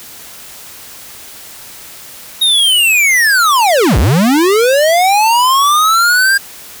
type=linear two-way sweep; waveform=square; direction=down then up; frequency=3777 to 48.74 to 1619 Hz; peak=-8 dBFS; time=2.41-6.38 s; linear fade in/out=10 ms; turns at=3.98 s; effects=white hiss -33 dBFS RMS until 6.8 s